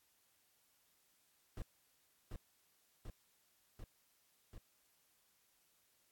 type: noise with echo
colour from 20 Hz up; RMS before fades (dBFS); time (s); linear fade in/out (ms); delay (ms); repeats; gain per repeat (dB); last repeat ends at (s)
brown; -43; 1.57-1.62; 2; 740; 4; -2; 4.58
effects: white hiss -75 dBFS RMS until 6.11 s + AAC 64 kbps